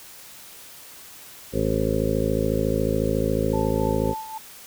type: harmonic tone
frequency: 54 Hz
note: A1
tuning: 32 cents flat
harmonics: 1 / 2 / 3 / 4 / 5 / 7 / 8 / 9 / 10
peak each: -29 / -29 / -29 / -29 / -29 / -29 / -29 / -29 / -29 dBFS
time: 1.52-4.15 s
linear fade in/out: 50 ms
type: tone with tremolo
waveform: sine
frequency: 880 Hz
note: A5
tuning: in tune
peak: -28 dBFS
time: 3.53-4.38 s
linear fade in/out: 5 ms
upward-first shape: sine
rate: 3.7 Hz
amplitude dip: 60%
effects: white hiss -44 dBFS RMS until 4.66 s